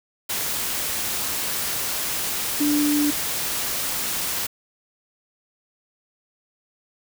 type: tone in noise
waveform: sine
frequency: 293.7 Hz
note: D4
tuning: in tune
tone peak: -18 dBFS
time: 2.6-3.11 s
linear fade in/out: 10 ms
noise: white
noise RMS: -26 dBFS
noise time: 0.29-4.47 s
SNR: +5 dB
effects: none